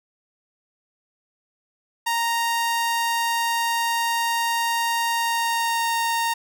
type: tone with pitch glide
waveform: sawtooth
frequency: 930 to 923.6 Hz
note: A#5 to A#5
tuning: -4 to -16 cents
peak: -17 dBFS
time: 2.06-6.34 s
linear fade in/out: 10 ms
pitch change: -12 cents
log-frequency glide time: 5.11-5.95 s
effects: none